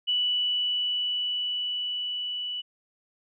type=tone with level ramp; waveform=sine; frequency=2960 Hz; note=F#7; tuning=in tune; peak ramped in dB=-22 to -30 dBFS; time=0.07-2.62 s; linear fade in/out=20 ms; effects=none